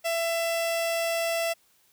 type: tone pair together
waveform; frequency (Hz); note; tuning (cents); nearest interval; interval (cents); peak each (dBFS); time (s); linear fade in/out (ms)
sawtooth; 668 / 1336; E5 / E6; +23 / +23; octave; 1200; -21 / -32; 0.04-1.54; 20
effects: white hiss -64 dBFS RMS until 1.92 s